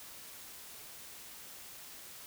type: silence
effects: white hiss -50 dBFS RMS until 2.26 s